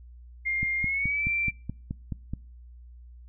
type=tone with pitch glide; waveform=sine; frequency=2117 to 2349 Hz; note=C7 to D7; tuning=+20 to 0 cents; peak=-25 dBFS; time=0.45-1.51 s; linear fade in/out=20 ms; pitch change=+180 cents; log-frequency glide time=0.79-1.27 s
type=click train; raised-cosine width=5 ms; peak=-19 dBFS; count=9; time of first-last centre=0.63-2.336 s; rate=4.69 Hz
effects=noise-tail reverb RT60 0.5 s tail -24 dB re dry + added 60 Hz sine -45 dBFS peak until 3.28 s